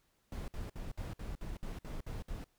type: noise bursts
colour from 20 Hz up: brown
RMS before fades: -41 dBFS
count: 10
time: 0.32-2.442 s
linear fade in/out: 2 ms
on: 160 ms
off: 58 ms
effects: pink hiss -75 dBFS RMS until 2.58 s